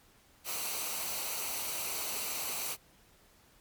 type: noise with comb filter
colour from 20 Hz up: white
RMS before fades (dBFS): -36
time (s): 0.44-2.77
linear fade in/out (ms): 50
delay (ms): 0.58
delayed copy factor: -0.55
effects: pink hiss -63 dBFS RMS until 3.6 s + MP3 96 kbps